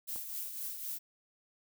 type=noise with tremolo; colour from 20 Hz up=violet; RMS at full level=-38 dBFS; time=0.07-0.99 s; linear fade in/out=20 ms; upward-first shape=triangle; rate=3.9 Hz; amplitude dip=55%
type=click; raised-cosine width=1 ms; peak=-36 dBFS; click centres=0.16 s
effects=none